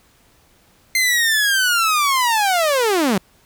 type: linear sweep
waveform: sawtooth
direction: down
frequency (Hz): 2093 to 174.61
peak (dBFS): -11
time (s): 0.95-3.18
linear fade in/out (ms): 2
effects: pink hiss -55 dBFS RMS until 3.45 s